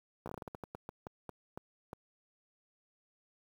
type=slowing click train; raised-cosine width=1 ms; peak=-28 dBFS; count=16; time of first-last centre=0.26-1.931 s; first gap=14 ms; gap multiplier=1.26; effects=high-pass 60 Hz 12 dB/octave + 9-bit